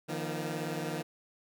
15% pulse tone cluster, 153.8 / 172.4 / 237 Hz, D#3 / F3 / A#3, -20 / -22 / +29 cents, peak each -30 / -32 / -35 dBFS, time 0.08-1.03 s, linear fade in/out 20 ms, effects none

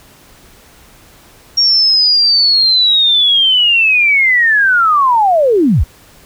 sine linear sweep, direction down, 5588 to 39.66 Hz, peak -7 dBFS, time 1.57-5.84 s, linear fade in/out 10 ms, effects pink hiss -43 dBFS RMS until 6.25 s

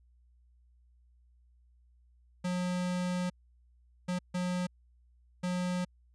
square tone bursts at uneven times, 180 Hz, F#3, 47 cents flat, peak -31 dBFS, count 4, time 2.44-3.3 / 4.08-4.19 / 4.34-4.67 / 5.43-5.85 s, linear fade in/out 10 ms, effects added 60 Hz sine -61 dBFS peak until 6.14 s + resampled to 22050 Hz

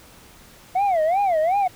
sine tone with vibrato, 710 Hz, F5, 28 cents sharp, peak -14 dBFS, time 0.75-1.68 s, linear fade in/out 10 ms, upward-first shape sine, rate 2.7 Hz, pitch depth 240 cents each way, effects tanh soft clip ceiling -16 dBFS + pink hiss -48 dBFS RMS until 1.75 s

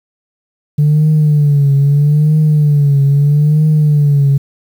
sine tone with vibrato, 146.83 Hz, D3, in tune, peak -5 dBFS, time 0.78-4.38 s, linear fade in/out 10 ms, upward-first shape triangle, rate 0.78 Hz, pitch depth 100 cents each way, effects tanh soft clip ceiling -4 dBFS + 7-bit

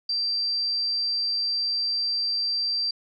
sine tone, 4699 Hz, D8, in tune, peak -23 dBFS, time 0.09-2.91 s, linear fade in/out 5 ms, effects none

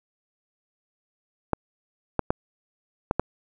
clicks, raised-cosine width 1 ms, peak -7 dBFS, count 5, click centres 1.533 / 2.193 / 2.305 / 3.111 / 3.196 s, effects none

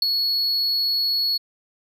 triangle tone with ADSR envelope, 4368 Hz, C#8, 26 cents flat, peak -12 dBFS, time 0.02-1.38 s, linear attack 3 ms, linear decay 10 ms, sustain -6 dB, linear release 16 ms, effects none

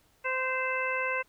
harmonic tone with a mistuned harmonic, 517 Hz, C5, 21 cents flat, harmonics 1 / 2 / 3 / 4 / 5, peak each -34 / -34 / -34 / -34 / -34 dBFS, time 0.24-1.23 s, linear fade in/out 20 ms, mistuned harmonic 5, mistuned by +35 cents, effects pink hiss -66 dBFS RMS until 1.28 s

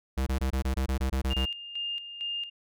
square tone bursts, 65.8 Hz, C2, 10 cents sharp, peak -26 dBFS, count 11, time 0.17-1.457 s, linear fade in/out 10 ms, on 97 ms, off 22 ms
sine tone with tremolo, 2815 Hz, F7, 13 cents sharp, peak -30 dBFS, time 1.3-2.5 s, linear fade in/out 10 ms, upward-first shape square, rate 2.2 Hz, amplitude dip 65%
effects none

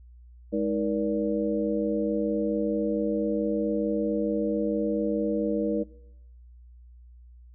sine tone cluster, 207.9 / 314.8 / 475.5 / 580 Hz, G#3 / D#4 / A#4 / D5, +2 / +20 / +34 / -22 cents, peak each -29 / -28 / -29 / -32 dBFS, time 0.52-5.84 s, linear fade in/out 20 ms, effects noise-tail reverb RT60 0.8 s tail -20 dB re dry + added 60 Hz sine -47 dBFS peak until 7.54 s

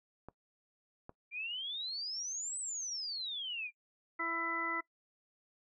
clicks, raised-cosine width 1 ms, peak -33 dBFS, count 2, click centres 0.286 / 1.094 s
sine exponential two-way sweep, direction up then down, 2349 to 8180 to 2349 Hz, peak -37 dBFS, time 1.31-3.71 s, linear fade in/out 50 ms, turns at 2.59 s
harmonic tone, 333.3 Hz, E4, 19 cents sharp, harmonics 1 / 2 / 3 / 4 / 6, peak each -44 / -49 / -43 / -38 / -37 dBFS, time 4.19-4.81 s, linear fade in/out 10 ms
effects noise-tail reverb RT60 0.1 s tail -20 dB re dry

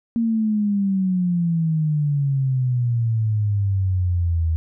sine exponential sweep, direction down, 233.1 to 79.7 Hz, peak -17 dBFS, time 0.16-4.56 s, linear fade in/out 0 ms, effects none

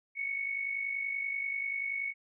sine tone with amplitude modulation, 2217 Hz, C#7, in tune, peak -29 dBFS, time 0.15-2.14 s, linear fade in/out 50 ms, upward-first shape sine, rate 50.4 Hz, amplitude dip 60%, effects none

